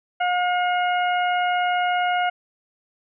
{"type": "harmonic tone", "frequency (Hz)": 717, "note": "F5", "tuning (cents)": 45, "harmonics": [1, 2, 3, 4], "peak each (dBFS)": [-20, -26, -30, -32], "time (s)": [0.2, 2.3], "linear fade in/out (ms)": 10, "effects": []}